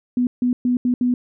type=tone bursts at uneven times; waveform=sine; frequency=246.9 Hz; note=B3; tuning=in tune; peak=-15 dBFS; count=5; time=0.17-0.27 / 0.42-0.53 / 0.65-0.77 / 0.85-0.94 / 1.01-1.14 s; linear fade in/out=2 ms; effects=none